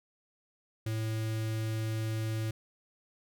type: tone with notch filter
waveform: square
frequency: 110.5 Hz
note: A2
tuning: 8 cents sharp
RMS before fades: -33 dBFS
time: 0.86-2.51 s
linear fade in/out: 5 ms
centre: 890 Hz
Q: 1.2
effects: none